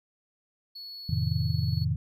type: tone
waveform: triangle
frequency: 4392 Hz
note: C#8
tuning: 17 cents flat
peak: -38 dBFS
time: 0.75-1.85 s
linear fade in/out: 10 ms
type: chord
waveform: sine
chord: F dominant seventh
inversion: none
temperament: just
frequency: 87.31 / 109.13 / 130.96 / 157.15 Hz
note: F2 / A2 / C3 / Eb3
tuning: 0 / -14 / +2 / +18 cents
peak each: -30 dBFS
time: 1.09-1.96 s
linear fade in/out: 5 ms
effects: none